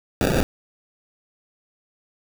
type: noise with sample-and-hold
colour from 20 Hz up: white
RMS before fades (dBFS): -20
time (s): 0.21-0.43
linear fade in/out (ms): 0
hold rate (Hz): 1050
effects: none